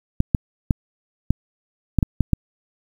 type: clicks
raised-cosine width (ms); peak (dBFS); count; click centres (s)
5; -3; 8; 0.204 / 0.348 / 0.708 / 1.306 / 1.987 / 2.028 / 2.207 / 2.333
effects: 7-bit